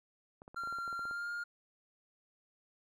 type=clicks; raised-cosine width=1 ms; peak=-37 dBFS; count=12; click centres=0.419 / 0.479 / 0.545 / 0.636 / 0.674 / 0.726 / 0.786 / 0.878 / 0.928 / 0.993 / 1.054 / 1.111 s
type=tone with pitch glide; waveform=triangle; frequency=1380 to 1413.1 Hz; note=F6 to F6; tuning=-21 to +20 cents; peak=-35 dBFS; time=0.56-1.44 s; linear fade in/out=10 ms; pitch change=+41 cents; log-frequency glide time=0.98-1.31 s
effects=none